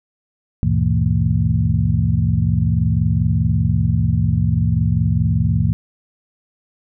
sine tone cluster, 73.2 / 98.3 / 118.8 / 162.8 / 223.1 Hz, D2 / G2 / A#2 / E3 / A3, -5 / +5 / +33 / -21 / +24 cents, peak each -22 / -19 / -19 / -19 / -25 dBFS, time 0.63-5.73 s, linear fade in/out 0 ms, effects none

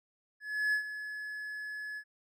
triangle tone with ADSR envelope, 1704 Hz, G#6, 44 cents sharp, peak -24 dBFS, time 0.4-2.04 s, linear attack 330 ms, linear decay 96 ms, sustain -12 dB, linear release 67 ms, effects none

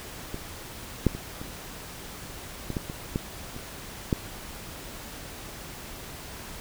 clicks, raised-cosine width 3 ms, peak -20 / -6 / -22 / -23 / -18 / -15 / -22 / -13 / -26 / -9 dBFS, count 10, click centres 0.344 / 1.067 / 1.15 / 1.415 / 2.703 / 2.768 / 2.899 / 3.159 / 3.564 / 4.128 s, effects pink hiss -41 dBFS RMS until 6.6 s

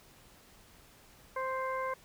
harmonic tone, 523.3 Hz, C5, in tune, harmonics 1 / 2 / 3 / 4, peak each -36 / -35 / -43 / -44 dBFS, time 1.36-1.94 s, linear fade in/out 5 ms, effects pink hiss -59 dBFS RMS until 2.04 s

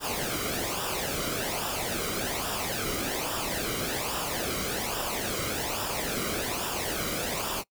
pink noise with flanger, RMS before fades -31 dBFS, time 0-7.64 s, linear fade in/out 50 ms, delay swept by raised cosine 0.47 to 1.16 ms, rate 1.2 Hz, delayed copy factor -0.65, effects noise-tail reverb RT60 0.1 s tail -23 dB re dry

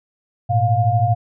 sine tone cluster, 105.8 / 118.6 / 707 Hz, G#2 / A#2 / F5, +33 / +30 / +21 cents, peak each -18 dBFS, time 0.49-1.15 s, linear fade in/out 20 ms, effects none

